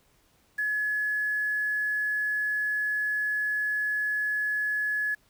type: tone with quantisation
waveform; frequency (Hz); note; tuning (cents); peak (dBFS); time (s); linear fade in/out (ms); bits
sine; 1700; G#6; +40; -25; 0.58-5.15; 10; 8
effects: pink hiss -65 dBFS RMS until 5.29 s